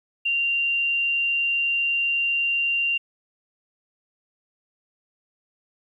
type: tone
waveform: sine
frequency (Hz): 2774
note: F7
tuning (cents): -12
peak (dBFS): -20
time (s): 0.25-2.98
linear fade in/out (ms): 10
effects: 10-bit